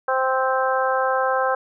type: harmonic tone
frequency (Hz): 261.6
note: C4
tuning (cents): 0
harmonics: 2 / 3 / 4 / 5 / 6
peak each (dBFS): -22 / -24 / -25 / -26 / -27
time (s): 0.08-1.55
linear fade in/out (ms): 5
effects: none